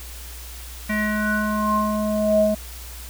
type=tone with low-pass filter sweep; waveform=square; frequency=212.1 Hz; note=G#3; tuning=37 cents sharp; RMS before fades=-21 dBFS; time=0.89-2.55 s; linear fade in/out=10 ms; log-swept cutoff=2100 to 560 Hz; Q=8.3; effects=added 60 Hz sine -36 dBFS peak until 3.09 s + white hiss -40 dBFS RMS until 3.09 s